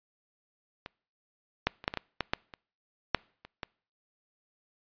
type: clicks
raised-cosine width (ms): 0.3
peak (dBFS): -23 / -8 / -26 / -10 / -18 / -15 / -12 / -10 / -27 / -6 / -29 / -19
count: 12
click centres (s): 0.861 / 1.67 / 1.841 / 1.879 / 1.939 / 1.973 / 2.207 / 2.335 / 2.538 / 3.147 / 3.45 / 3.632
effects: noise-tail reverb RT60 0.5 s tail -26 dB re dry + resampled to 11025 Hz